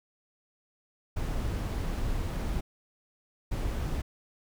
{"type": "noise bursts at uneven times", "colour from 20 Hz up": "brown", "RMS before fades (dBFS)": -31, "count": 2, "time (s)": [[1.16, 2.61], [3.51, 4.02]], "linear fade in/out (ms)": 10, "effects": []}